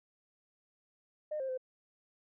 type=tone with pitch steps; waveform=sine; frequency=608 / 530 / 515 Hz; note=D#5 / C5 / C5; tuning=-40 / +22 / -28 cents; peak=-33 dBFS; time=1.31-1.577 s; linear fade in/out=10 ms; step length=89 ms; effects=tanh soft clip ceiling -29 dBFS